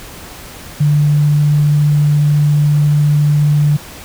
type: tone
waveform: sine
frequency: 147.6 Hz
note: D3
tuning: 9 cents sharp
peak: -8 dBFS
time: 0.8-3.77 s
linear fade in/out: 10 ms
effects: pink hiss -33 dBFS RMS until 4.04 s